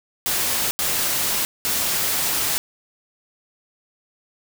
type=noise bursts at uneven times; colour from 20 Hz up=white; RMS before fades=-22 dBFS; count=3; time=0.26-0.71 / 0.79-1.45 / 1.65-2.58 s; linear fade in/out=0 ms; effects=none